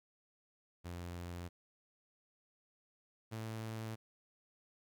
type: tone pair in turn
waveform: sawtooth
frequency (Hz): 87.31 / 111.19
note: F2 / A2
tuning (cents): 0 / +19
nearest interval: major third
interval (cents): 419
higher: second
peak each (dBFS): -39 / -37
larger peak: second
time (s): 0.84-1.49 / 3.31-3.96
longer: neither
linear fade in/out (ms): 20
effects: 13-bit